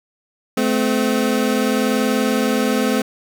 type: tone pair together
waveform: 25% pulse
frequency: 215.8 / 256.6 Hz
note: A3 / C4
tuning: -33 / -34 cents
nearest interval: minor third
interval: 299 cents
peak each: -15 dBFS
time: 0.57-3.02 s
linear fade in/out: 5 ms
effects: none